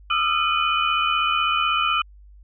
sine tone cluster, 1209 / 1289 / 1365 / 2467 / 2999 Hz, D6 / E6 / F6 / D#7 / F#7, +50 / -39 / -40 / -15 / +23 cents, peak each -25 dBFS, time 0.1-2.02 s, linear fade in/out 5 ms, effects added 50 Hz sine -44 dBFS peak until 2.43 s

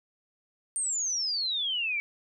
sine exponential sweep, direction down, 8870 to 2268 Hz, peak -27 dBFS, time 0.76-2 s, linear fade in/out 0 ms, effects none

